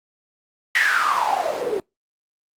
white noise with band-pass filter sweep, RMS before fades -21 dBFS, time 0.75-1.8 s, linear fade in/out 2 ms, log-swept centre 2000 to 380 Hz, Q 9.6, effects noise-tail reverb RT60 0.2 s tail -26 dB re dry + Opus 32 kbps

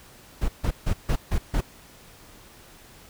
brown noise bursts, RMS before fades -22 dBFS, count 6, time 0.41-1.61 s, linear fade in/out 10 ms, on 75 ms, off 150 ms, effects pink hiss -50 dBFS RMS until 3.09 s

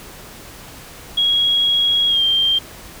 sine tone with pitch glide, 3309 to 3174 Hz, G#7 to G7, -7 to +21 cents, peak -13 dBFS, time 1.17-2.59 s, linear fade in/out 10 ms, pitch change -72 cents, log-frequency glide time 2.07-2.23 s, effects pink hiss -38 dBFS RMS until 3 s

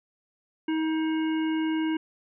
harmonic tone with a mistuned harmonic, 317 Hz, D#4, 32 cents sharp, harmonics 1 / 3 / 5 / 7 / 9, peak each -24 / -38 / -40 / -42 / -42 dBFS, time 0.68-1.97 s, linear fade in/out 5 ms, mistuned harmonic 7, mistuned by -23 cents, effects none

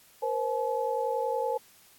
sine tone cluster, 473.4 / 524 / 857 Hz, A#4 / C5 / A5, +27 / +2 / -46 cents, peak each -31 dBFS, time 0.22-1.58 s, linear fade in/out 10 ms, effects white hiss -58 dBFS RMS until 1.98 s + AAC 64 kbps

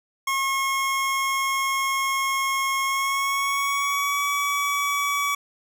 25% pulse tone with pitch glide, 1084 to 1139.2 Hz, C#6 to C#6, -39 to +47 cents, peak -18 dBFS, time 0.27-5.35 s, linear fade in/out 5 ms, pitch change +86 cents, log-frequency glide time 2.84-4.22 s, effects none

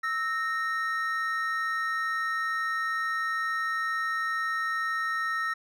triangle tone pair together, 1309 / 1851.2 Hz, E6 / A#6, -13 / -13 cents, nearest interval tritone, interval 600 cents, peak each -28 dBFS, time 0.03-5.54 s, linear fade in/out 10 ms, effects none

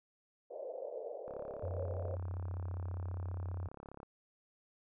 pink band-pass noise, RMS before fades -44 dBFS, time 0.5-2.16 s, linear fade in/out 10 ms, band 470 to 620 Hz, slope 48 dB/octave
click train, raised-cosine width 1 ms, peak -35 dBFS, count 97, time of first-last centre 1.28-4.031 s, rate 34.9 Hz
sine tone, 90.1 Hz, F#2, 45 cents flat, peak -37 dBFS, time 1.63-3.68 s, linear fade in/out 5 ms
effects none

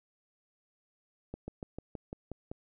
slowing click train, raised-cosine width 2 ms, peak -26 dBFS, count 8, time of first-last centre 1.34-2.515 s, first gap 140 ms, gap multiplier 1.06, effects none

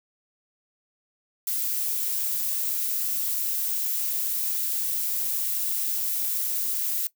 violet noise, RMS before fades -27 dBFS, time 1.47-7.07 s, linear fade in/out 2 ms, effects noise-tail reverb RT60 0.1 s tail -18 dB re dry

